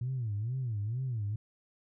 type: tone with vibrato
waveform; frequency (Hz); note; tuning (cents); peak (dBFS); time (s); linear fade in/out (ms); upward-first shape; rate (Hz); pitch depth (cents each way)
sine; 116; A#2; -8; -30; 0.01-1.36; 5; sine; 2.2; 230
effects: tanh soft clip ceiling -27 dBFS